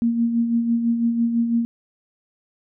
sine tone with tremolo, 233.1 Hz, A#3, in tune, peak -15 dBFS, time 0.02-1.65 s, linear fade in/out 0 ms, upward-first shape sine, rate 6 Hz, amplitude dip 50%, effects none

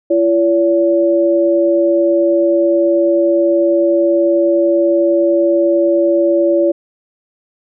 sine tone pair together, 339.2 / 570.1 Hz, E4 / C#5, +50 / +48 cents, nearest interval major sixth, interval 898 cents, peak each -12 dBFS, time 0.1-6.72 s, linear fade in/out 10 ms, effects none

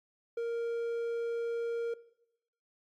triangle tone, 466.2 Hz, A#4, in tune, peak -29 dBFS, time 0.37-1.94 s, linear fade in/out 5 ms, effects noise-tail reverb RT60 0.8 s tail -18 dB re dry + MP3 96 kbps

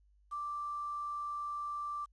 sine tone with quantisation, 1174.7 Hz, D6, in tune, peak -36 dBFS, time 0.31-2.06 s, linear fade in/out 20 ms, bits 10, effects added 50 Hz sine -64 dBFS peak until 2.12 s + resampled to 22050 Hz

